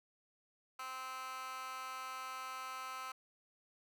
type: tone with high-pass filter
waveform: 15% pulse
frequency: 260 Hz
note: C4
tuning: 11 cents flat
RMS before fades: -45 dBFS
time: 0.79-3.12 s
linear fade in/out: 5 ms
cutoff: 1300 Hz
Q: 3.5
effects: none